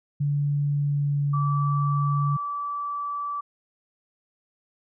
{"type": "tone with pitch glide", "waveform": "sine", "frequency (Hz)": [144.1, 142.94], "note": ["D3", "D3"], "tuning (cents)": [-33, -47], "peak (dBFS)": -21, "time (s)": [0.2, 2.37], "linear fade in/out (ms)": 10, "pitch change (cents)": -14, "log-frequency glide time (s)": [0.75, 1.37]}
{"type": "tone", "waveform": "sine", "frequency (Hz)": 1157, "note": "D6", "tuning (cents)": -26, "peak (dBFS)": -27, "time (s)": [1.33, 3.41], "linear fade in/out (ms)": 10}
{"effects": []}